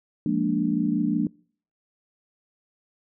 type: chord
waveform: sine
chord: Bb dominant seventh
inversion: second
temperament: equal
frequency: 174.61 / 207.7 / 233.1 / 293.7 Hz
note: F3 / Ab3 / Bb3 / D4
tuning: 0 / 0 / 0 / 0 cents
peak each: -28 / -27 / -26 / -25 dBFS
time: 0.26-1.27 s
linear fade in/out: 2 ms
effects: noise-tail reverb RT60 0.5 s tail -25 dB re dry